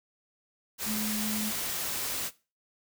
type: tone in noise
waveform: sine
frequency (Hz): 213.9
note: A3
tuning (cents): -49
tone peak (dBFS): -31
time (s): 0.85-1.53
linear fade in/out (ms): 50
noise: white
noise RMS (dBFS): -33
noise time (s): 0.78-2.31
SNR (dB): -1
effects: noise-tail reverb RT60 0.3 s tail -18 dB re dry